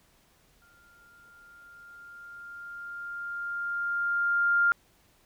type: tone with exponential growth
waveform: sine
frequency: 1400 Hz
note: F6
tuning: 4 cents sharp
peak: -19 dBFS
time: 0.62-4.72 s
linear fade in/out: 0 ms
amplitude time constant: 890 ms
effects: pink hiss -64 dBFS RMS until 5.25 s